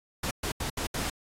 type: noise bursts at uneven times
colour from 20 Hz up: pink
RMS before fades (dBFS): -32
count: 5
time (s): 0.23-0.31 / 0.43-0.52 / 0.6-0.7 / 0.77-0.87 / 0.94-1.1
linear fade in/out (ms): 5
effects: low-pass 12000 Hz 12 dB/octave + AAC 48 kbps